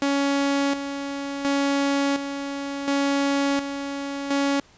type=tone with tremolo; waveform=sawtooth; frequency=279.6 Hz; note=C#4; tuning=15 cents sharp; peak=-16 dBFS; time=0.02-4.6 s; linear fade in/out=2 ms; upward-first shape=square; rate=0.7 Hz; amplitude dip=60%; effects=pink hiss -54 dBFS RMS until 4.77 s + resampled to 16000 Hz